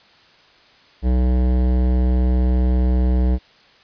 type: tone with hard clipping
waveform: sine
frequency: 62.5 Hz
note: B1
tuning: 21 cents sharp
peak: -16 dBFS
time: 1.02-3.39 s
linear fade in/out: 50 ms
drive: 16 dB
effects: white hiss -51 dBFS RMS until 3.83 s + resampled to 11025 Hz